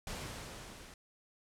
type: noise with level ramp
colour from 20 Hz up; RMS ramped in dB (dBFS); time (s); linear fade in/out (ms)
pink; -41 to -53; 0.07-0.94; 2
effects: low-pass 10000 Hz 12 dB/octave